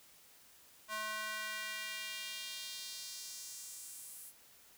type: tone with high-pass filter sweep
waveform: square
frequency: 215.4 Hz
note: A3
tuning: 37 cents flat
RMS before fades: -44 dBFS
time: 0.88-4.33 s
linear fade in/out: 50 ms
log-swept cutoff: 1100 to 11000 Hz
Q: 1.6
effects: white hiss -62 dBFS RMS until 4.77 s